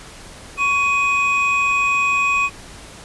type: tone pair together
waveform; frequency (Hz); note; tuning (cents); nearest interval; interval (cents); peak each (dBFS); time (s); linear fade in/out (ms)
triangle; 1115 / 2503; C#6 / D#7; +10 / +10; octave + major second; 1400; -18 / -15; 0.57-2.5; 50
effects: pink hiss -39 dBFS RMS until 3.04 s + resampled to 24000 Hz